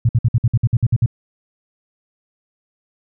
sine tone bursts, 116.54 Hz, A#2, in tune, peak -10 dBFS, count 11, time 0.05-1.061 s, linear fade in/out 5 ms, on 41 ms, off 56 ms, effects none

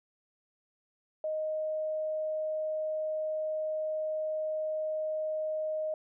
sine tone, 622.3 Hz, D#5, in tune, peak -30 dBFS, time 1.24-5.94 s, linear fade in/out 2 ms, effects none

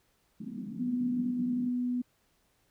white band-pass noise, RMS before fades -40 dBFS, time 0.4-1.69 s, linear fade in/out 5 ms, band 170 to 260 Hz, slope 48 dB/octave
sine tone, 246.9 Hz, B3, in tune, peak -28 dBFS, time 0.79-2.02 s, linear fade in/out 10 ms
effects pink hiss -71 dBFS RMS until 2.7 s

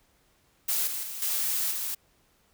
blue noise with level steps, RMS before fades -27 / -33 / -37 / -28 / -32 dBFS, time 0.68-1.95 s, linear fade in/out 10 ms, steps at 0.87 / 1.03 / 1.22 / 1.71 s, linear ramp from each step 2 ms, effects pink hiss -66 dBFS RMS until 2.53 s

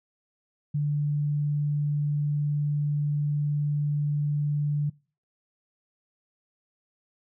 sine tone, 146.83 Hz, D3, in tune, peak -23 dBFS, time 0.74-4.9 s, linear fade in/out 10 ms, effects noise-tail reverb RT60 0.4 s tail -25 dB re dry

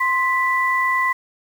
sine tone pair together, 1046.5 / 1975.5 Hz, C6 / B6, 0 / 0 cents, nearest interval major seventh, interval 1100 cents, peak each -19 dBFS, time 0-1.13 s, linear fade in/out 10 ms, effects 7-bit

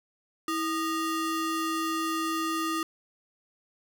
square ring-modulated tone, 777 Hz, G5, 16 cents flat, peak -25 dBFS, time 0.48-2.83 s, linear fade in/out 2 ms, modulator 452 Hz, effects none

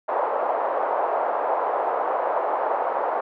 white band-pass noise, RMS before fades -24 dBFS, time 0.08-3.21 s, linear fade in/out 10 ms, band 520 to 930 Hz, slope 24 dB/octave, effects none

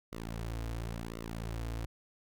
sawtooth tone with flanger, 56.6 Hz, A1, 50 cents sharp, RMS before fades -39 dBFS, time 0.12-1.86 s, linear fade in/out 5 ms, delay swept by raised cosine 1.2 to 5.3 ms, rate 0.95 Hz, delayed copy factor -0.9, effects none

